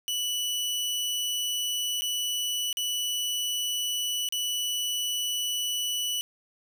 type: tone with dropouts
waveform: sawtooth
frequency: 2960 Hz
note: F#7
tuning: in tune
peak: -24 dBFS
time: 0.08-6.21 s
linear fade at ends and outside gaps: 0 ms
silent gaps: 2.01-2.02 / 2.728-2.771 / 4.288-4.324 s
effects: none